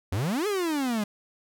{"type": "exponential two-way sweep", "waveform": "45% pulse", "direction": "up then down", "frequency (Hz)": [83.8, 431.9, 201.7], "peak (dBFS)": -25, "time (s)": [0.12, 1.04], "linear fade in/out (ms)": 5, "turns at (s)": 0.47, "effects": []}